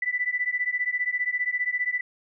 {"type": "beating tone pair", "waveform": "sine", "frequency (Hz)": [1975.5, 1990.5], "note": ["B6", "B6"], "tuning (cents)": [0, 13], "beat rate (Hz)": 15, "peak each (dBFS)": -27, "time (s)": [0.02, 2.01], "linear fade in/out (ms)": 5, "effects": []}